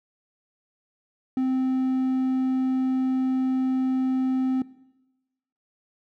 triangle tone, 260 Hz, C4, 11 cents flat, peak -19 dBFS, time 1.37-4.62 s, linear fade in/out 2 ms, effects noise-tail reverb RT60 1.0 s tail -19 dB re dry

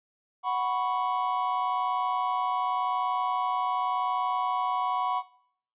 triangle chord, F# suspended fourth, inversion none, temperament equal, 740 / 987.8 / 1108.7 Hz, F#5 / B5 / C#6, 0 / 0 / 0 cents, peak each -28 dBFS, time 0.43-5.23 s, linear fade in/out 50 ms, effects noise-tail reverb RT60 0.6 s tail -17 dB re dry + resampled to 8000 Hz

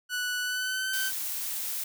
sawtooth tone with pitch glide, 1480 to 1537.5 Hz, F#6 to G6, 0 to -34 cents, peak -25 dBFS, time 0.09-1.12 s, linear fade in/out 50 ms, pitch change +66 cents, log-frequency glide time 0.41-0.92 s
blue noise, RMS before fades -33 dBFS, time 0.93-1.84 s, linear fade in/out 5 ms
effects none

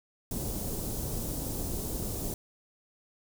pink band-stop noise, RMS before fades -34 dBFS, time 0.31-2.34 s, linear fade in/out 2 ms, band 490 to 7800 Hz, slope 12 dB/octave, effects none

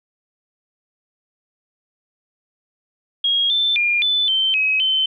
sine tone with pitch steps, 3278 / 3541 / 2410 / 3504 / 3104 / 2547 / 3074 Hz, G#7 / A7 / D7 / A7 / G7 / D#7 / G7, -23 / +10 / +44 / -8 / -18 / +40 / -35 cents, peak -15 dBFS, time 3.24-5.06 s, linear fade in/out 5 ms, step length 260 ms, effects none

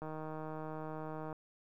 click train, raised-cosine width 1 ms, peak -30 dBFS, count 205, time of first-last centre 0.02-1.328 s, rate 156 Hz, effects 12-bit

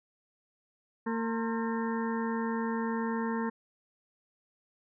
harmonic tone with a mistuned harmonic, 227.6 Hz, A#3, 41 cents flat, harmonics 1 / 2 / 4 / 5 / 6 / 7 / 8, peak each -31 / -36 / -38 / -41 / -47 / -45 / -43 dBFS, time 1.06-3.5 s, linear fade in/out 10 ms, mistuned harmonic 5, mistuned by -120 cents, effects none

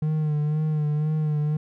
triangle tone with vibrato, 152.2 Hz, D#3, 38 cents flat, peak -19 dBFS, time 0.02-1.57 s, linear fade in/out 5 ms, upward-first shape sine, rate 2 Hz, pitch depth 39 cents each way, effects none

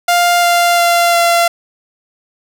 sawtooth tone with pitch steps, 700 / 695.2 / 690.4 / 685.6 Hz, F5 / F5 / F5 / F5, +4 / -8 / -20 / -32 cents, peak -5 dBFS, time 0.08-1.48 s, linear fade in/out 5 ms, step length 350 ms, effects none

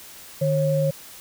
sine tone pair together, 151.78 / 544 Hz, D#3 / C#5, -43 / -33 cents, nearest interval octave + minor seventh, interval 2210 cents, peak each -21 dBFS, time 0.41-0.91 s, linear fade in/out 10 ms, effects white hiss -43 dBFS RMS until 1.2 s

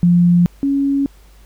sine tone pair in turn, 174.61 / 277.9 Hz, F3 / C#4, 0 / +4 cents, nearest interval minor sixth, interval 804 cents, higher second, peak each -8 / -13 dBFS, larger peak first, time 0.03-0.46 / 0.63-1.06 s, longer neither, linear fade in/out 0 ms, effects added 50 Hz sine -43 dBFS peak until 1.45 s + pink hiss -52 dBFS RMS until 1.45 s

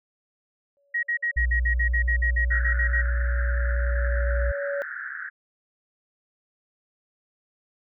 sine tone with exponential growth, 565 Hz, C#5, 33 cents sharp, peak -25 dBFS, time 0.77-4.82 s, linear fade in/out 0 ms, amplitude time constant 880 ms
sine tone bursts, 1894 Hz, A#6, 27 cents sharp, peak -22 dBFS, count 15, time 0.94-3.019 s, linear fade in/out 10 ms, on 91 ms, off 51 ms
sine tone, 60.4 Hz, B1, 38 cents flat, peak -21 dBFS, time 1.36-4.52 s, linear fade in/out 10 ms
white band-pass noise, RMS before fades -35 dBFS, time 2.5-5.3 s, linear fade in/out 20 ms, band 1400 to 1800 Hz, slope 96 dB/octave
effects none

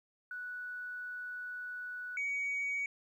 sine tone pair in turn, 1477 / 2253 Hz, F#6 / C#7, -3 / +28 cents, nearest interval perfect fifth, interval 731 cents, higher second, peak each -39 / -31 dBFS, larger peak second, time 0.31-2.17 / 2.17-2.86 s, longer first, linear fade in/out 2 ms, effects tanh soft clip ceiling -30 dBFS + 12-bit

